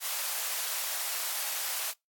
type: high-pass noise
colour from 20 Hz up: white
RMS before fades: -33 dBFS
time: 0-1.94 s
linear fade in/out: 50 ms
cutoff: 590 Hz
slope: 24 dB/octave
effects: noise-tail reverb RT60 0.2 s tail -26 dB re dry + AAC 64 kbps